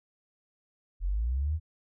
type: linear sweep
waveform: sine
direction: up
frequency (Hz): 41.2 to 82.41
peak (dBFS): -26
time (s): 1-1.6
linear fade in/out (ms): 50
effects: none